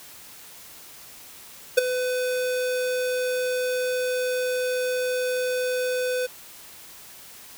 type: tone with ADSR envelope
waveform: square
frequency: 503 Hz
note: B4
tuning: 32 cents sharp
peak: -11 dBFS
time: 1.77-6.27 s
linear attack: 12 ms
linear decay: 13 ms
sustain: -13 dB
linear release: 17 ms
effects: white hiss -45 dBFS RMS until 7.57 s